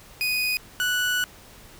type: tone pair in turn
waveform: 30% pulse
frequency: 2489 / 1477.3 Hz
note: D#7 / F#6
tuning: 0 / -3 cents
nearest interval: major sixth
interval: 903 cents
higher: first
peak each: -20 / -19 dBFS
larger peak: second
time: 0.21-0.57 / 0.8-1.24 s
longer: second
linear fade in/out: 0 ms
effects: pink hiss -48 dBFS RMS until 1.79 s